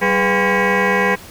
sine tone with frequency modulation, 716 Hz, F5, 43 cents sharp, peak -11 dBFS, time 0.01-1.16 s, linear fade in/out 20 ms, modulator 303 Hz, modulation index 5.1, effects tanh soft clip ceiling -10 dBFS + pink hiss -38 dBFS RMS until 1.3 s

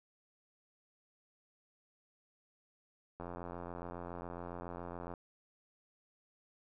click train, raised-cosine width 1 ms, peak -30 dBFS, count 170, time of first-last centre 3.2-5.138 s, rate 87.2 Hz, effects none

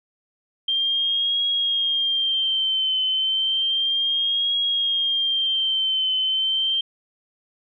sine tone with vibrato, 3173 Hz, G7, 20 cents sharp, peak -19 dBFS, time 0.68-6.81 s, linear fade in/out 5 ms, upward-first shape triangle, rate 0.32 Hz, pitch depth 69 cents each way, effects none

